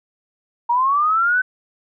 sine linear sweep, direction up, 932.3 to 1529 Hz, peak -14 dBFS, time 0.69-1.42 s, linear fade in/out 10 ms, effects none

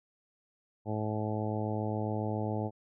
harmonic tone, 107.3 Hz, A2, 43 cents flat, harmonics 1 / 2 / 3 / 4 / 5 / 6 / 7 / 8, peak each -34 / -37 / -39 / -40 / -41 / -42 / -42 / -43 dBFS, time 0.85-2.71 s, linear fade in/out 50 ms, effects none

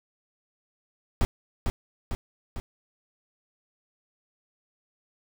brown noise with echo, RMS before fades -21 dBFS, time 1.21-1.25 s, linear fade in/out 0 ms, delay 450 ms, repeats 3, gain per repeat -4 dB, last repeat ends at 2.6 s, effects none

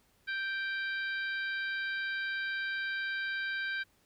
harmonic tone with a mistuned harmonic, 784 Hz, G5, in tune, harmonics 2 / 3 / 4 / 5 / 6, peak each -33 / -43 / -47 / -46 / -50 dBFS, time 0.27-3.84 s, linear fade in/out 20 ms, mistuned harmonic 5, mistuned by -28 cents, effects pink hiss -69 dBFS RMS until 4.05 s

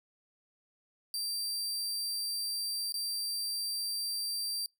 sawtooth tone with dropouts, 4699 Hz, D8, in tune, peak -30 dBFS, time 1.14-4.66 s, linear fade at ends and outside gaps 1 ms, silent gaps 2.922-2.941 s, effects noise-tail reverb RT60 0.2 s tail -26 dB re dry

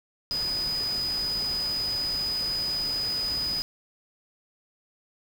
sine tone in noise, 4978 Hz, D#8, in tune, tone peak -26 dBFS, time 0.31-3.62 s, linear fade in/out 0 ms, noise pink, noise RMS -39 dBFS, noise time 0.31-3.62 s, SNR +10 dB, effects none

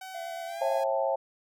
sawtooth tone with pitch glide, 756 to 824.4 Hz, F#5 to G#5, +37 to -13 cents, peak -36 dBFS, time 0.01-0.84 s, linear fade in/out 5 ms, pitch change +150 cents, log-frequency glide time 0.46-0.65 s
triangle tone with vibrato, 680 Hz, F5, 46 cents flat, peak -34 dBFS, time 0.14-0.81 s, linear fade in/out 10 ms, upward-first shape sine, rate 9 Hz, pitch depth 21 cents each way
sine chord, A dominant seventh, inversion first, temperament equal with one note detuned, 541.7 / 659.3 / 784 / 880 Hz, C#5 / E5 / G5 / A5, -40 / 0 / 0 / 0 cents, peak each -28 / -30 / -33 / -33 dBFS, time 0.61-1.16 s, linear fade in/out 10 ms
effects none

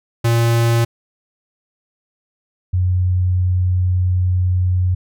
square / sine tone pair in turn, 116.54 / 91.02 Hz, A#2 / F#2, 0 / -28 cents, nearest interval major third, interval 428 cents, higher first, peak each -13 dBFS, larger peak neither, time 0.24-0.85 / 2.73-4.95 s, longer second, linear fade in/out 10 ms, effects none

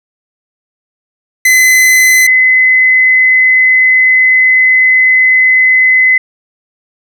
45% pulse / sine tone pair in turn, 2032 / 2032 Hz, B6 / B6, +49 / +49 cents, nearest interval unison, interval 0 cents, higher neither, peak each -4 dBFS, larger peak neither, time 1.45-2.27 / 2.27-6.18 s, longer second, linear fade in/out 5 ms, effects none

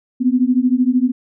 sine beating tone pair, 245.5 / 258.5 Hz, B3 / C4, -10 / -21 cents, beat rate 13 Hz, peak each -15 dBFS, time 0.2-1.12 s, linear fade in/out 20 ms, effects none

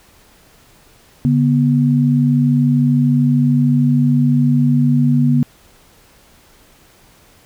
sine tone pair together, 143.4 / 243.3 Hz, D3 / B3, -41 / -26 cents, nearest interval major sixth, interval 915 cents, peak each -13 dBFS, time 1.25-5.43 s, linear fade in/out 0 ms, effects pink hiss -49 dBFS RMS until 7.45 s

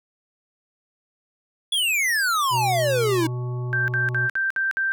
square exponential sweep, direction down, 3448 to 312 Hz, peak -20 dBFS, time 1.72-3.27 s, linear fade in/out 5 ms
harmonic tone, 123.47 Hz, B2, in tune, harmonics 1 / 3 / 5 / 7 / 9, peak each -25 / -36 / -46 / -45 / -44 dBFS, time 2.5-4.3 s, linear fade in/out 50 ms
sine tone bursts, 1568 Hz, G6, in tune, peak -20 dBFS, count 6, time 3.73-4.92 s, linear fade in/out 0 ms, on 150 ms, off 58 ms
effects none

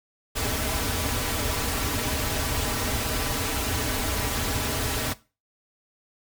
pink noise with comb filter, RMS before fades -27 dBFS, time 0.35-5.14 s, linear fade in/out 20 ms, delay 5.6 ms, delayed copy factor -0.75, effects noise-tail reverb RT60 0.3 s tail -18 dB re dry

